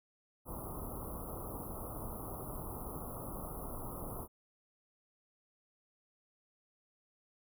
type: band-stop noise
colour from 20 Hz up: pink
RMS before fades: -43 dBFS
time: 0.45-4.28 s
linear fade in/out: 50 ms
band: 1300 to 10000 Hz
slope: 96 dB/octave
effects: none